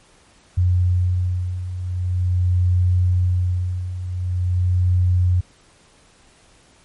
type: beating tone pair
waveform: sine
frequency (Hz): 89.8 / 90.24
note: F2 / F#2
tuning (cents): +49 / -43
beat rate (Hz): 0.44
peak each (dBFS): -22 / -17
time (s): 0.57-5.41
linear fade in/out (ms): 10
effects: pink hiss -53 dBFS RMS until 6.84 s + MP3 48 kbps